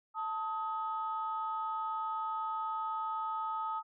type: tone pair together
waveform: sine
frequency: 884 / 1265.1 Hz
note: A5 / D#6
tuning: +8 / +28 cents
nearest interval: tritone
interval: 620 cents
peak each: -36 / -35 dBFS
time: 0.14-3.83 s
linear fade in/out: 50 ms
effects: tanh soft clip ceiling -26 dBFS